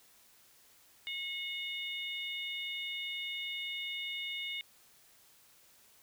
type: harmonic tone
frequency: 725 Hz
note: F#5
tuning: 35 cents flat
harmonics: 3 / 4 / 5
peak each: -40 / -41 / -42 dBFS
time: 1.07-4.61 s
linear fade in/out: 0 ms
effects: white hiss -63 dBFS RMS until 6.02 s